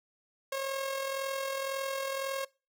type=tone with amplitude modulation; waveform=sawtooth; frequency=542 Hz; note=C#5; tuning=39 cents flat; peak=-26 dBFS; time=0.52-2.45 s; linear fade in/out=5 ms; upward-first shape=sine; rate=41.9 Hz; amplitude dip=45%; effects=noise-tail reverb RT60 0.3 s tail -23 dB re dry